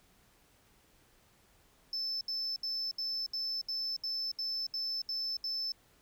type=tone bursts; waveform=sine; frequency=5274 Hz; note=E8; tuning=in tune; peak=-31 dBFS; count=11; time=1.93-5.72 s; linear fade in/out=2 ms; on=280 ms; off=71 ms; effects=tanh soft clip ceiling -31 dBFS + pink hiss -66 dBFS RMS until 6.01 s